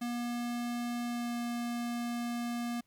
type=tone with pitch glide; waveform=square; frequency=239.6 to 238.1 Hz; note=A#3 to A#3; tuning=+48 to +37 cents; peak=-34 dBFS; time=0.01-2.81 s; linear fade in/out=10 ms; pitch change=-11 cents; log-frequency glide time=1.05-1.35 s; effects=pink hiss -75 dBFS RMS until 2.86 s